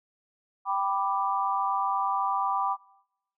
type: chord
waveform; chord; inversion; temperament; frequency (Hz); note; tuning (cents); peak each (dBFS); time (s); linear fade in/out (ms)
sine; G major; none; equal with one note detuned; 784 / 987.8 / 1178.1; G5 / B5 / D6; 0 / 0 / +5; -29; 0.65-2.77; 50
effects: noise-tail reverb RT60 0.8 s tail -21 dB re dry